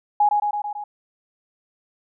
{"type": "tone with echo", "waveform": "sine", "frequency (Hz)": 830.6, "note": "G#5", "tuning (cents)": 0, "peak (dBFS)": -13, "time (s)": [0.2, 0.29], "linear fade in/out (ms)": 5, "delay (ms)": 110, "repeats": 5, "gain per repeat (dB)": -3, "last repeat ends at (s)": 0.84, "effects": []}